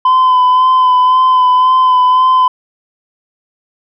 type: tone with vibrato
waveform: sine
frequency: 1016 Hz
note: B5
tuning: 49 cents sharp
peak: -3 dBFS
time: 0.05-2.48 s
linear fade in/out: 5 ms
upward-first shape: sine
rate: 1.9 Hz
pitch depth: 22 cents each way
effects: tanh soft clip ceiling -5 dBFS